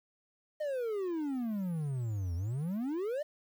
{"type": "exponential two-way sweep", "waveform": "triangle", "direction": "down then up", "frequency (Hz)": [622, 82.41, 622], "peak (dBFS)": -30, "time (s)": [0.6, 3.23], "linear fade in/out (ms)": 10, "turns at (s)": 2.35, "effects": ["10-bit"]}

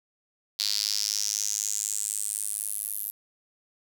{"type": "tone with high-pass filter sweep", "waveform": "square", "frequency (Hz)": 52, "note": "G#1", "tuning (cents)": 3, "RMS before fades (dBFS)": -30, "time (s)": [0.59, 3.11], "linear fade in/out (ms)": 5, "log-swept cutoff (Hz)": [4400, 12000], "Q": 5, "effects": ["8-bit"]}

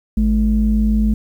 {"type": "tone pair together", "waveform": "sine", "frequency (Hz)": [53.58, 214.3], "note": ["A1", "A3"], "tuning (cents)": [-45, -45], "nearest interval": "2 octaves", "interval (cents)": 2400, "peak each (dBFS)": -14, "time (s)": [0.17, 1.14], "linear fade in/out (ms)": 5, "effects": ["tanh soft clip ceiling -6 dBFS", "8-bit"]}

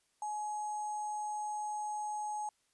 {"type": "tone with sample-and-hold", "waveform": "sine", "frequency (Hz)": 844, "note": "G#5", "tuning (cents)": 28, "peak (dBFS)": -35, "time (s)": [0.22, 2.49], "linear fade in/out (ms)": 2, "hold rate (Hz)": 7350, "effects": ["white hiss -75 dBFS RMS until 2.73 s", "resampled to 24000 Hz"]}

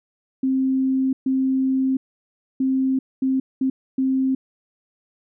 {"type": "tone bursts at uneven times", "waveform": "sine", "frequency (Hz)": 263.9, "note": "C4", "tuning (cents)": 15, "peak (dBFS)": -17, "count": 6, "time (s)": [[0.43, 1.13], [1.26, 1.97], [2.6, 2.99], [3.22, 3.4], [3.61, 3.7], [3.98, 4.35]], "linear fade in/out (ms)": 5, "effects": []}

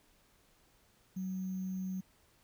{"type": "tone with sample-and-hold", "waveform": "sine", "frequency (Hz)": 187.3, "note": "F#3", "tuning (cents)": 21, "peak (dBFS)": -35, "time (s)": [1.16, 2.01], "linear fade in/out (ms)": 10, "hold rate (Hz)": 6300, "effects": ["pink hiss -68 dBFS RMS until 2.43 s"]}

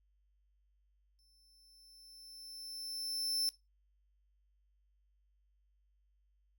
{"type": "tone with exponential growth", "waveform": "40% pulse", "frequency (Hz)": 5320, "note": "E8", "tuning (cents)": 15, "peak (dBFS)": -29, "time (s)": [1.19, 3.49], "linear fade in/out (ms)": 0, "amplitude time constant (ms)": 500, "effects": ["noise-tail reverb RT60 0.2 s tail -17 dB re dry", "added 50 Hz sine -70 dBFS peak until 6.58 s"]}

